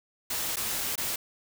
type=noise with dropouts; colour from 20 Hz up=white; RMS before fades=-31 dBFS; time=0.3-1.16 s; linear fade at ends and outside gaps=5 ms; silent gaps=0.56-0.568 / 0.957-0.978 s; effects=none